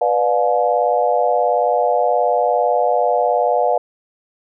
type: chord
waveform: sine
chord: B diminished seventh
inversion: none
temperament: just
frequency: 493.9 / 592.7 / 711.2 / 853.4 Hz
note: B4 / D5 / F5 / Ab5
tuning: 0 / +16 / +31 / +47 cents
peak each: -19 / -19 / -17 / -22 dBFS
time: 0.01-3.78 s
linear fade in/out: 5 ms
effects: none